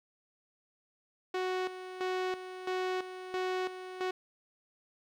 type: tone with tremolo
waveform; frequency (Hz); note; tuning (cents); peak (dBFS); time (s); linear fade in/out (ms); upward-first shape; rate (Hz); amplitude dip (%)
sawtooth; 370; F#4; 0; -27; 1.34-4.11; 5; square; 1.5; 70
effects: low-pass 4000 Hz 12 dB/octave + 11-bit